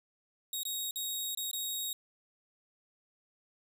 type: tone with dropouts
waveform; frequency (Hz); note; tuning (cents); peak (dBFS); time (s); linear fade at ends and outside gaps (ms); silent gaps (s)
15% pulse; 3770; A#7; +19; -27; 0.53-1.93; 2; 0.633-0.652 / 0.91-0.958 / 1.349-1.373 / 1.513-1.531
effects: none